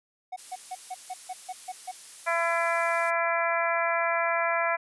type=tone bursts; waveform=triangle; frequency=740 Hz; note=F#5; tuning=in tune; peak=-30 dBFS; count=9; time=0.32-1.916 s; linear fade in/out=10 ms; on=44 ms; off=150 ms
type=noise; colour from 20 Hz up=blue; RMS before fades=-43 dBFS; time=0.37-3.11 s; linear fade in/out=20 ms
type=harmonic tone; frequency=336.5 Hz; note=E4; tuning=36 cents sharp; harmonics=2 / 3 / 4 / 5 / 6 / 7; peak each=-28 / -30 / -31 / -32 / -33 / -33 dBFS; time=2.26-4.77 s; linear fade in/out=20 ms
effects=resampled to 24000 Hz